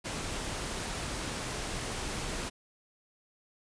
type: noise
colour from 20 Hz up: pink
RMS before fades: -36 dBFS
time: 0.04-2.5 s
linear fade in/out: 20 ms
effects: resampled to 22050 Hz